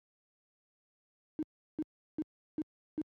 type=tone bursts; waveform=triangle; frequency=309.8 Hz; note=D#4; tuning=7 cents flat; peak=-27 dBFS; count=5; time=1.39-3.015 s; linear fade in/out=0 ms; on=37 ms; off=360 ms; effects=tanh soft clip ceiling -29 dBFS + high-pass 80 Hz 12 dB/octave